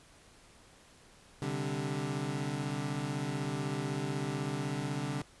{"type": "chord", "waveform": "25% pulse", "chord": "C suspended second", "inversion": "none", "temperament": "equal", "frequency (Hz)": [130.81, 146.83, 196], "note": ["C3", "D3", "G3"], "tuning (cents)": [0, 0, 0], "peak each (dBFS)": [-34, -32, -37], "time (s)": [1.42, 5.22], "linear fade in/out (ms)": 2, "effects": ["pink hiss -59 dBFS RMS until 5.4 s", "resampled to 24000 Hz"]}